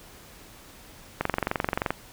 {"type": "click train", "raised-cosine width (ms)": 0.5, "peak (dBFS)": -9, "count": 17, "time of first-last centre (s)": [1.21, 1.906], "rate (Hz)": 23, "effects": ["pink hiss -49 dBFS RMS until 2.12 s"]}